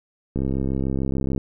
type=click train; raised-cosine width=3 ms; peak=-12 dBFS; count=69; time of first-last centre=0.36-1.378 s; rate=66.8 Hz; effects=none